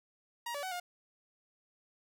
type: tone with pitch steps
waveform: sawtooth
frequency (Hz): 946 / 574 / 751 / 712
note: A#5 / D5 / F#5 / F5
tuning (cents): +25 / -40 / +26 / +33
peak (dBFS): -33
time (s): 0.46-0.8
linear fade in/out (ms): 5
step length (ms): 85
effects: none